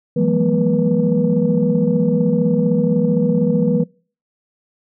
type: tone cluster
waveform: sine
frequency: 165 / 180.6 / 204.5 / 237.7 / 485.6 Hz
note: E3 / F#3 / G#3 / A#3 / B4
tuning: +2 / -42 / -26 / +34 / -29 cents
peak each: -19 dBFS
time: 0.16-3.84 s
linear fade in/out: 10 ms
effects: noise-tail reverb RT60 0.4 s tail -24 dB re dry + tanh soft clip ceiling -4 dBFS